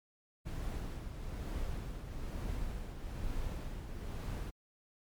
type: noise with tremolo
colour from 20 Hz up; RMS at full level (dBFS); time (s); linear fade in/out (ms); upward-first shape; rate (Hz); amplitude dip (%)
brown; -37; 0.45-4.51; 20; triangle; 1.1; 55
effects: MP3 96 kbps